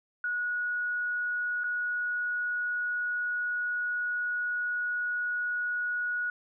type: tone with dropouts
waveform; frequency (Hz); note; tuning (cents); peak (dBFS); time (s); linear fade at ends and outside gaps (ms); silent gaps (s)
sine; 1458; F#6; -26; -28; 0.24-6.3; 2; 1.636-1.641
effects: none